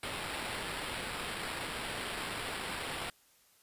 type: noise with sample-and-hold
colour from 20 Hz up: white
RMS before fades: -39 dBFS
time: 0.03-3.1 s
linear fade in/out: 2 ms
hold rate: 6300 Hz
effects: white hiss -66 dBFS RMS until 3.62 s + resampled to 32000 Hz